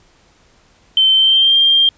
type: tone with pitch glide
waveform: sine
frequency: 3093 to 3189 Hz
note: G7 to G7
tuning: -24 to +29 cents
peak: -8 dBFS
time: 0.97-1.89 s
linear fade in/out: 2 ms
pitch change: +53 cents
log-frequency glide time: 1.14-1.56 s
effects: pink hiss -52 dBFS RMS until 1.97 s + resampled to 16000 Hz